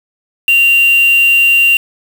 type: tone with quantisation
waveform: sine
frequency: 2770 Hz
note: F7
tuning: 15 cents flat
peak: -6 dBFS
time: 0.48-1.77 s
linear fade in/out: 2 ms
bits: 3
effects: none